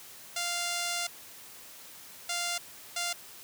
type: tone bursts at uneven times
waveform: 5% pulse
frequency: 697 Hz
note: F5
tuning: 4 cents flat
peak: -19 dBFS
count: 3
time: 0.36-1.07 / 2.29-2.58 / 2.96-3.13 s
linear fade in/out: 5 ms
effects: white hiss -49 dBFS RMS until 3.43 s + high-pass 80 Hz 12 dB/octave